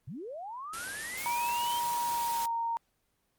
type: linear sweep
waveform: sine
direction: up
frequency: 102.3 to 3199 Hz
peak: -38 dBFS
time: 0.07-1.8 s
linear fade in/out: 10 ms
type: noise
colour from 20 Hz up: white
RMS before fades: -39 dBFS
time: 0.73-2.46 s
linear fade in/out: 5 ms
type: tone with pitch glide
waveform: sine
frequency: 951 to 925 Hz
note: A#5 to A#5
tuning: +34 to -14 cents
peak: -29 dBFS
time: 1.26-2.77 s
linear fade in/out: 0 ms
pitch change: -48 cents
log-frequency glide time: 2.02-2.51 s
effects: pink hiss -75 dBFS RMS until 3.38 s + Opus 24 kbps